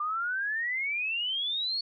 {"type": "exponential sweep", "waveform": "sine", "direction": "up", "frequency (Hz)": [1185, 4435], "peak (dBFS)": -28, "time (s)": [0, 1.81], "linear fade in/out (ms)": 5, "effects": []}